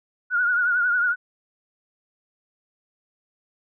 sine tone with vibrato, 1446 Hz, F#6, 40 cents flat, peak -18 dBFS, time 0.3-1.16 s, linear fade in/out 50 ms, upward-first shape triangle, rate 11 Hz, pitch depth 74 cents each way, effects none

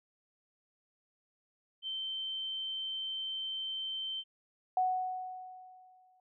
sine tone, 3106 Hz, G7, 17 cents flat, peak -35 dBFS, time 1.82-4.24 s, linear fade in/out 50 ms
sine tone with exponential decay, 741 Hz, F#5, 2 cents sharp, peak -25 dBFS, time 4.77-6.2 s, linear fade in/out 2 ms, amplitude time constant 310 ms
effects none

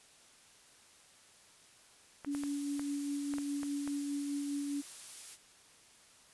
clicks, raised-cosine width 0.5 ms, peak -29 dBFS, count 8, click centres 2.247 / 2.349 / 2.436 / 2.795 / 3.338 / 3.384 / 3.632 / 3.876 s
sine tone with tremolo, 284.7 Hz, C#4, 46 cents sharp, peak -33 dBFS, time 2.26-4.82 s, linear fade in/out 20 ms, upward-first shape sine, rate 4.9 Hz, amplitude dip 25%
blue noise, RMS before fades -46 dBFS, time 2.3-5.38 s, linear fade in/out 50 ms
effects white hiss -61 dBFS RMS until 6.33 s + resampled to 24000 Hz

